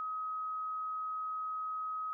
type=tone; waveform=sine; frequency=1267 Hz; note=D#6; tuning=31 cents sharp; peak=-35 dBFS; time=0-2.13 s; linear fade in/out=0 ms; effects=none